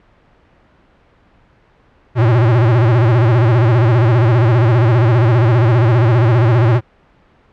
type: tone with vibrato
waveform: square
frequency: 117.4 Hz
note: A#2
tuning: 13 cents sharp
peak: -9 dBFS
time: 2.15-6.81 s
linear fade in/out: 50 ms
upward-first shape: sine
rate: 15 Hz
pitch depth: 140 cents each way
effects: pink hiss -51 dBFS RMS until 7.52 s + low-pass 2000 Hz 12 dB/octave